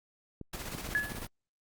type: clicks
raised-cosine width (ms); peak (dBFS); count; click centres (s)
3; -28; 8; 0.413 / 0.547 / 0.75 / 0.89 / 0.991 / 1.119 / 1.15 / 1.184
type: noise with tremolo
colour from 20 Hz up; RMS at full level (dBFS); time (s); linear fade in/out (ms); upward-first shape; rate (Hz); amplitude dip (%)
pink; -39; 0.53-1.27; 5; square; 16; 45
type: tone with exponential decay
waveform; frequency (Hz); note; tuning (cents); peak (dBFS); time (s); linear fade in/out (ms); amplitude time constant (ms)
sine; 1700; G#6; +40; -23; 0.95-1.24; 0; 62
effects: Opus 48 kbps